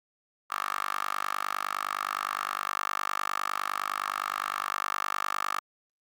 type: tone with high-pass filter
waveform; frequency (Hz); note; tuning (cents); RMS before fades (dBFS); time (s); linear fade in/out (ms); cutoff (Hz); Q
10% pulse; 49.76; G1; +27; -32; 0.5-5.6; 10; 1200; 4.8
effects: Opus 48 kbps